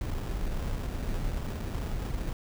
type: noise with sample-and-hold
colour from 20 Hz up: brown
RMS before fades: -32 dBFS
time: 0.01-2.33 s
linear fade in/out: 2 ms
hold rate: 2100 Hz
effects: none